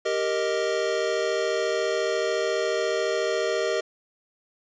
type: chord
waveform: square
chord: Eb major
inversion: first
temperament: equal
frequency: 392 / 466.2 / 622.3 Hz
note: G4 / Bb4 / Eb5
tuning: 0 / 0 / 0 cents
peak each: -29 / -28 / -28 dBFS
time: 0.05-3.81 s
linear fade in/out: 10 ms
effects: resampled to 16000 Hz + 9-bit